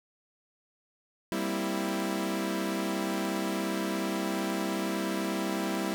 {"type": "chord", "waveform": "sawtooth", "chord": "C dominant seventh", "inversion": "second", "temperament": "equal", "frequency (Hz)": [196, 233.1, 261.6, 329.6], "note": ["G3", "Bb3", "C4", "E4"], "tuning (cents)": [0, 0, 0, 0], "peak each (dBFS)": [-29, -34, -34, -29], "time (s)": [1.32, 5.94], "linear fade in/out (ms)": 0, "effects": []}